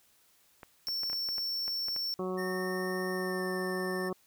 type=clicks; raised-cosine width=0.5 ms; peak=-30 dBFS; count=10; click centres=0.632 / 0.885 / 1.034 / 1.099 / 1.131 / 1.288 / 1.382 / 1.68 / 1.884 / 1.963 s
type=tone; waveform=square; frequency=5430 Hz; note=F8; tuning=50 cents flat; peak=-32 dBFS; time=0.87-2.14 s; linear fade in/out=0 ms
type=harmonic tone; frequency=185 Hz; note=F#3; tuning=in tune; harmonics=1 / 2 / 3 / 4 / 5 / 6 / 7; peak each=-37 / -34 / -41 / -45 / -51 / -42 / -51 dBFS; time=2.19-4.13 s; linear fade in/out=2 ms
type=tone with pitch glide; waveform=square; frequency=1824 to 1793.7 Hz; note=A#6 to A6; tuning=-38 to +33 cents; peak=-39 dBFS; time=2.37-4.1 s; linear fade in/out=20 ms; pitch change=-29 cents; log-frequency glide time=3.12-3.43 s
effects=white hiss -66 dBFS RMS until 4.26 s